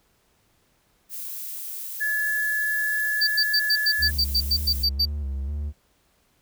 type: noise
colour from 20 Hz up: violet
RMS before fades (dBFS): -34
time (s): 1.09-4.87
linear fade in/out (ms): 50
type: tone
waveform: sine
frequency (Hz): 1712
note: A6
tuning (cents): -48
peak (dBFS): -22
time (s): 2-4.11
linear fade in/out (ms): 20
type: tone bursts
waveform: triangle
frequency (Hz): 4630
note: D8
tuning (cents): -25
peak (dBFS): -17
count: 12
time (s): 3.21-5.055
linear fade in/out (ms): 10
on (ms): 63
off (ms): 99
type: tone with vibrato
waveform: triangle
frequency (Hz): 70.7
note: C#2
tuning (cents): +35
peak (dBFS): -24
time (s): 3.98-5.73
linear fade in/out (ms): 50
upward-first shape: square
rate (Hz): 2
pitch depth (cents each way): 63
effects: pink hiss -65 dBFS RMS until 6.41 s